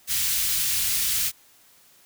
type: band-stop noise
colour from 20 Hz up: white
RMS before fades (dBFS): -24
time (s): 0.07-1.32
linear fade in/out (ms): 50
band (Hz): 110 to 2300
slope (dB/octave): 12
effects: white hiss -56 dBFS RMS until 2.05 s